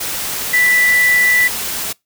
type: tone in noise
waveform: sine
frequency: 1975.5 Hz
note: B6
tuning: in tune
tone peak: -10 dBFS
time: 0.53-1.48 s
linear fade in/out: 10 ms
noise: white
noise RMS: -22 dBFS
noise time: 0-1.93 s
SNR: +9 dB
effects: noise-tail reverb RT60 0.2 s tail -25 dB re dry